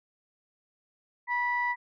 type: tone pair together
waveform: sine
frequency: 968.6 / 1966 Hz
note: B5 / B6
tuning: -34 / -8 cents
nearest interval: octave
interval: 1226 cents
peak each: -28 dBFS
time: 1.27-1.76 s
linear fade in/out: 50 ms
effects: tanh soft clip ceiling -18 dBFS